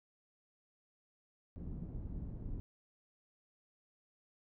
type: low-pass noise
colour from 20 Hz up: pink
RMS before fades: -43 dBFS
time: 1.56-2.6 s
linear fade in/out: 0 ms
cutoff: 200 Hz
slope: 12 dB/octave
effects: none